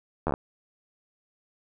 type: slowing click train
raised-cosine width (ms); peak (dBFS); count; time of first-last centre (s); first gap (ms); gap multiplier
1; -12; 6; 0.27-0.339; 12; 1.07
effects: none